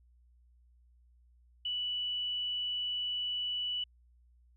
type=tone; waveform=sine; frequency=2960 Hz; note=F#7; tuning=in tune; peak=-32 dBFS; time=1.65-3.84 s; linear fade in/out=5 ms; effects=added 60 Hz sine -61 dBFS peak until 4.56 s